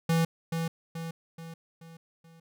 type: tone with echo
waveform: square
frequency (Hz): 164.81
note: E3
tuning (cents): 0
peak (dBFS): -23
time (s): 0.09-0.25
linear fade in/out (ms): 5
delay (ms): 430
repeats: 5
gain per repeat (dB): -6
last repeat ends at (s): 2.4
effects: none